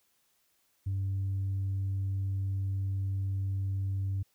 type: tone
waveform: sine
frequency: 97 Hz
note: G2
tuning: 18 cents flat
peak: -27 dBFS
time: 0.86-4.23 s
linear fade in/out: 10 ms
effects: tanh soft clip ceiling -27 dBFS + white hiss -72 dBFS RMS until 4.34 s